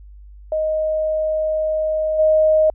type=tone with level steps; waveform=sine; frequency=624 Hz; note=D#5; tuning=5 cents sharp; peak=-17 / -11 dBFS; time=0.52-2.7 s; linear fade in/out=2 ms; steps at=2.18 s; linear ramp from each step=20 ms; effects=added 50 Hz sine -38 dBFS peak until 2.74 s